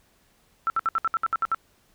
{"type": "tone bursts", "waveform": "sine", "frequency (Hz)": 1334, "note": "E6", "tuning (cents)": 20, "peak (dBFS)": -20, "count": 10, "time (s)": [0.67, 1.546], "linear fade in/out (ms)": 0, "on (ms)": 30, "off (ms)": 64, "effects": ["pink hiss -63 dBFS RMS until 1.94 s"]}